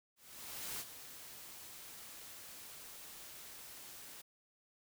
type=noise with ADSR envelope; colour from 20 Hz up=white; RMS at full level=-42 dBFS; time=0.16-4.22 s; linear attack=630 ms; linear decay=51 ms; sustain=-10 dB; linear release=12 ms; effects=none